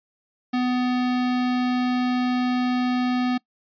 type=tone; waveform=square; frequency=249.6 Hz; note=B3; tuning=19 cents sharp; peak=-21 dBFS; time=0.53-3.38 s; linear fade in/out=10 ms; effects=noise-tail reverb RT60 0.1 s tail -23 dB re dry + resampled to 11025 Hz